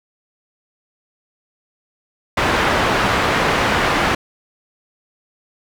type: low-pass noise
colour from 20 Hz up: white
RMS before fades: -17 dBFS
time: 2.37-4.15 s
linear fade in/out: 5 ms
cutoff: 1700 Hz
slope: 12 dB/octave
effects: none